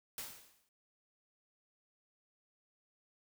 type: noise with exponential decay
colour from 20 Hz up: white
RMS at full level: -41 dBFS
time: 0.18-0.69 s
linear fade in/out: 1 ms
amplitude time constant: 110 ms
effects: none